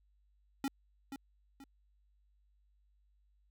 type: tone with echo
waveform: square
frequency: 274 Hz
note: C#4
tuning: 20 cents flat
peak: -33 dBFS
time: 0.64-0.68 s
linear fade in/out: 2 ms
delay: 480 ms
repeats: 2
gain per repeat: -9 dB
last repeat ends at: 1.64 s
effects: added 50 Hz sine -68 dBFS peak until 3.5 s